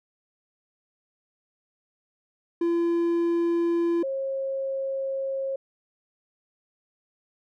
triangle / sine tone pair in turn, 340 / 539.7 Hz, F4 / C#5, -46 / -46 cents, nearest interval minor sixth, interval 800 cents, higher second, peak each -19 / -26 dBFS, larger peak first, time 2.61-4.03 / 4.03-5.56 s, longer second, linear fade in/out 5 ms, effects none

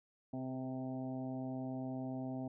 harmonic tone with a mistuned harmonic, 130 Hz, C3, 11 cents flat, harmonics 1 / 2 / 3 / 4 / 5 / 6 / 7, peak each -45 / -40 / -55 / -55 / -48 / -52 / -62 dBFS, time 0.33-2.48 s, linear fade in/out 5 ms, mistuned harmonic 3, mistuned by +32 cents, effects none

